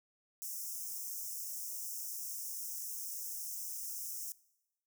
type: high-pass noise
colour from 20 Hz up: white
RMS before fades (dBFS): -42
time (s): 0.42-4.32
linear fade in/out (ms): 0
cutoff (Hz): 5300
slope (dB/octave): 96
effects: noise-tail reverb RT60 0.9 s tail -21 dB re dry